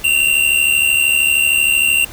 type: tone pair together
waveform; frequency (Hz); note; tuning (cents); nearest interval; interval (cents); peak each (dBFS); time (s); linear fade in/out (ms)
square; 2721 / 2794; F7 / F7; -46 / 0; unison; 46; -15; 0.04-2.05; 5
effects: added 60 Hz sine -43 dBFS peak until 2.12 s + pink hiss -35 dBFS RMS until 2.12 s